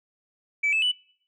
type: tone with pitch steps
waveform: sine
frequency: 2305 / 2617 / 2972 Hz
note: D7 / E7 / F#7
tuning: -33 / -13 / +7 cents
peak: -19 dBFS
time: 0.63-0.918 s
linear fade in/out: 10 ms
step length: 96 ms
effects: noise-tail reverb RT60 0.6 s tail -26 dB re dry + tanh soft clip ceiling -17 dBFS